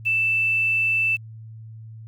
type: tone with quantisation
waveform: sine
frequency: 2650 Hz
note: E7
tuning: 9 cents sharp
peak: -18 dBFS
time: 0.05-1.17 s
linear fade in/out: 20 ms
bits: 8
effects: added 111 Hz sine -37 dBFS peak until 2.07 s